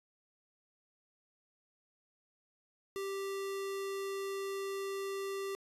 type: tone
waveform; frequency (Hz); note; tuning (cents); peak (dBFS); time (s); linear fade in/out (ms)
square; 392; G4; 0; -37; 2.96-5.55; 0
effects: resampled to 32000 Hz